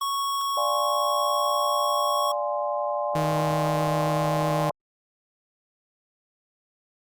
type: tone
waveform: square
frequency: 1107 Hz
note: C#6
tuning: 3 cents flat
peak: -25 dBFS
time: 0.01-2.32 s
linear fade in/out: 5 ms
type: chord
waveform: sine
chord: D half-diminished seventh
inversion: none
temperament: equal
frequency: 587.3 / 698.5 / 830.6 / 1046.5 Hz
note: D5 / F5 / Ab5 / C6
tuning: 0 / 0 / 0 / 0 cents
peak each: -27 / -32 / -31 / -31 dBFS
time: 0.57-4.71 s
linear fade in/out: 2 ms
type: tone with vibrato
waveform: sawtooth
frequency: 155.8 Hz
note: D#3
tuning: 3 cents sharp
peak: -21 dBFS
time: 3.15-4.7 s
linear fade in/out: 5 ms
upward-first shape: sine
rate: 7.8 Hz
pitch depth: 10 cents each way
effects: Opus 24 kbps